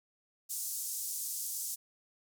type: band-pass noise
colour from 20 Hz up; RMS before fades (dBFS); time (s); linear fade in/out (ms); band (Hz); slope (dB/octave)
pink; -38; 0.49-1.76; 20; 6400 to 16000; 24
effects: none